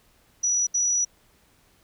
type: tone bursts at uneven times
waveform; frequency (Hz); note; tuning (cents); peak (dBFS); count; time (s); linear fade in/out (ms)
sine; 5870; F#8; -15; -20; 2; 0.43-0.67 / 0.74-1.05; 10
effects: pink hiss -61 dBFS RMS until 1.83 s